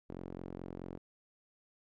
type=tone with band-pass filter; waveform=sawtooth; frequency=44.69 Hz; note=F1; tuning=41 cents sharp; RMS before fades=-45 dBFS; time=0.09-0.98 s; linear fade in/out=10 ms; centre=330 Hz; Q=1.1; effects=none